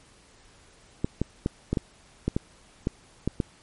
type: clicks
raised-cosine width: 3 ms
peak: -11 dBFS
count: 10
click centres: 1.045 / 1.216 / 1.461 / 1.73 / 1.772 / 2.28 / 2.365 / 2.871 / 3.276 / 3.402 s
effects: pink hiss -56 dBFS RMS until 3.62 s + MP3 48 kbps